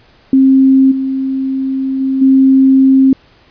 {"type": "tone with level steps", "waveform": "sine", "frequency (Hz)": 266.4, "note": "C4", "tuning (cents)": 31, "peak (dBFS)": [-4, -13, -11, -4], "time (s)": [0.33, 3.13], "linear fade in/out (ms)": 2, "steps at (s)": [0.91, 2, 2.21], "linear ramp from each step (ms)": 10, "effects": ["pink hiss -47 dBFS RMS until 3.5 s", "resampled to 11025 Hz"]}